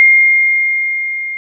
sine tone with level ramp, 2123 Hz, C7, 25 cents sharp, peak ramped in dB -3 to -19 dBFS, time 0-1.37 s, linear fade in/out 0 ms, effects none

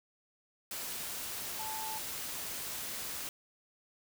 sine tone in noise, 876 Hz, A5, 8 cents flat, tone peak -40 dBFS, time 1.59-1.98 s, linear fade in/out 2 ms, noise white, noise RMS -40 dBFS, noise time 0.71-3.29 s, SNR -3 dB, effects none

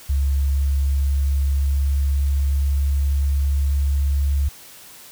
sine tone with pitch glide, 69.1 to 70.23 Hz, C#2 to C#2, -5 to +23 cents, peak -16 dBFS, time 0.09-4.49 s, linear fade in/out 10 ms, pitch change +28 cents, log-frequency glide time 0.19-4.06 s, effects white hiss -43 dBFS RMS until 5.11 s

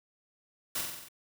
white noise with echo, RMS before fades -33 dBFS, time 0.75-0.81 s, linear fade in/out 5 ms, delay 46 ms, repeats 6, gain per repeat -3 dB, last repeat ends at 1.086 s, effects none

